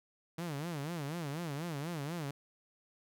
sawtooth tone with vibrato, 155.9 Hz, D#3, 4 cents sharp, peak -33 dBFS, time 0.38-2.31 s, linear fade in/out 5 ms, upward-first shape sine, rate 4.1 Hz, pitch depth 210 cents each way, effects none

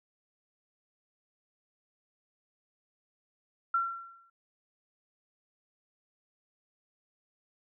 sine tone with exponential decay, 1362 Hz, F6, 44 cents flat, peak -23 dBFS, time 3.74-4.3 s, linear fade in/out 5 ms, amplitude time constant 120 ms, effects none

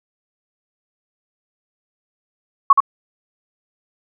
sine tone with echo, 1108.7 Hz, C#6, in tune, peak -4 dBFS, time 2.7-2.73 s, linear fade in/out 5 ms, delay 74 ms, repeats 1, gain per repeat -4 dB, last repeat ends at 2.804 s, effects none

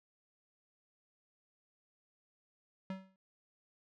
square tone with exponential decay, 190 Hz, F#3, 46 cents sharp, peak -36 dBFS, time 2.9-3.16 s, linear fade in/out 2 ms, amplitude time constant 55 ms, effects low-pass 3000 Hz 12 dB/octave

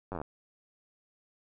slowing click train, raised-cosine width 1 ms, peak -23 dBFS, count 9, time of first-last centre 0.12-0.215 s, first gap 10 ms, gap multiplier 1.05, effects none

